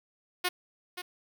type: tone with echo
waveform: 5% pulse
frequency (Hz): 360.8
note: F#4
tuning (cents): -44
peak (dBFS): -15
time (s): 0.44-0.49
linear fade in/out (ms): 10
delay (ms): 530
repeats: 1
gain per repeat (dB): -10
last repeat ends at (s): 1.02
effects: none